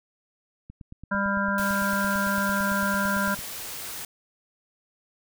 click train, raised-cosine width 5 ms, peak -29 dBFS, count 25, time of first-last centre 0.7-3.391 s, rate 8.92 Hz
harmonic tone, 199.1 Hz, G3, 27 cents sharp, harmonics 1 / 3 / 5 / 7 / 8, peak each -27 / -32 / -30 / -28 / -30 dBFS, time 1.11-3.35 s, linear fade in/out 10 ms
white noise, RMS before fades -36 dBFS, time 1.58-4.05 s, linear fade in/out 2 ms
effects none

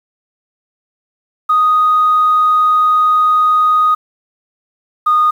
sine tone pair in turn, 1244.5 / 1230.9 Hz, D#6 / D#6, 0 / -19 cents, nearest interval unison, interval 19 cents, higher first, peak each -7 dBFS, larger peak neither, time 1.49-3.95 / 5.06-5.31 s, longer first, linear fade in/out 10 ms, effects tanh soft clip ceiling -4 dBFS + 7-bit

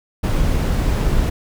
brown noise, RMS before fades -17 dBFS, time 0.23-1.3 s, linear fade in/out 10 ms, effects none

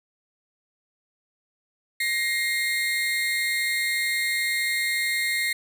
35% pulse tone pair together, 1886 / 2117 Hz, A#6 / C7, +20 / +20 cents, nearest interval major second, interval 200 cents, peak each -26 / -23 dBFS, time 2-5.53 s, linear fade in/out 5 ms, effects none

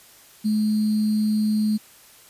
sine tone with sample-and-hold, 213.8 Hz, A3, 49 cents flat, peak -18 dBFS, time 0.44-1.78 s, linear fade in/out 20 ms, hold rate 4410 Hz, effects white hiss -50 dBFS RMS until 2.29 s + resampled to 32000 Hz

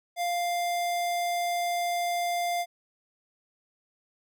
square tone, 698.5 Hz, F5, in tune, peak -27 dBFS, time 0.16-2.66 s, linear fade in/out 50 ms, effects none

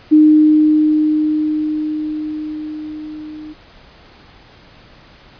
sine tone with level ramp, 306.4 Hz, D#4, 27 cents flat, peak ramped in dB -4 to -29 dBFS, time 0.11-3.54 s, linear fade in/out 20 ms, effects pink hiss -44 dBFS RMS until 5.39 s + resampled to 11025 Hz

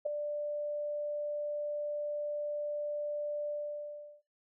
sine tone with ADSR envelope, 590 Hz, D5, 8 cents sharp, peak -26 dBFS, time 0.05-4.22 s, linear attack 13 ms, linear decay 4 ms, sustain -7 dB, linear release 730 ms, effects noise-tail reverb RT60 0.3 s tail -22 dB re dry

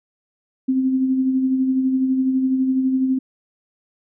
sine tone with tremolo, 261.6 Hz, C4, in tune, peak -14 dBFS, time 0.68-3.19 s, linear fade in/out 10 ms, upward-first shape sine, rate 12 Hz, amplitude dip 40%, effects none

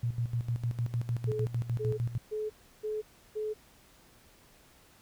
sine tone with tremolo, 118.6 Hz, A#2, 30 cents sharp, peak -27 dBFS, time 0.03-2.18 s, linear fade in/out 5 ms, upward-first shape square, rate 6.6 Hz, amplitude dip 75%
sine tone bursts, 428.8 Hz, A4, 45 cents flat, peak -31 dBFS, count 5, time 1.27-3.54 s, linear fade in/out 20 ms, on 190 ms, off 330 ms
effects pink hiss -60 dBFS RMS until 5.01 s

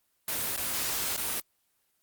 white noise with dropouts, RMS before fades -31 dBFS, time 0.28-1.4 s, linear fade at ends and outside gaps 2 ms, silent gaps 0.564-0.575 / 1.165-1.176 s, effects white hiss -73 dBFS RMS until 2.02 s + Opus 24 kbps

